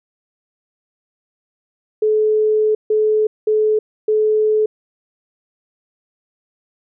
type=tone bursts at uneven times; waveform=sine; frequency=430 Hz; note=A4; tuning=40 cents flat; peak=-12 dBFS; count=4; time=2.02-2.75 / 2.9-3.27 / 3.47-3.79 / 4.08-4.66 s; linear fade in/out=5 ms; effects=none